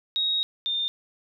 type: tone pair in turn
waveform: sine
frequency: 3774 / 3619 Hz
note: A#7 / A7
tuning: +21 / +48 cents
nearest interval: minor second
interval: 73 cents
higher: first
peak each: -22 / -24 dBFS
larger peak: first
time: 0.16-0.43 / 0.66-0.88 s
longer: first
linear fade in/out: 0 ms
effects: none